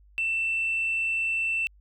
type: tone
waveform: sine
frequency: 2675 Hz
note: E7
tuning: 25 cents sharp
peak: -23 dBFS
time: 0.18-1.67 s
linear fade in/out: 0 ms
effects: tanh soft clip ceiling -20 dBFS + added 50 Hz sine -53 dBFS peak until 1.8 s